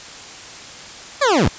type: linear sweep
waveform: 20% pulse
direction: down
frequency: 600 to 43.05 Hz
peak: -8 dBFS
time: 1.21-1.49 s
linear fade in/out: 10 ms
effects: white hiss -36 dBFS RMS until 1.58 s + resampled to 16000 Hz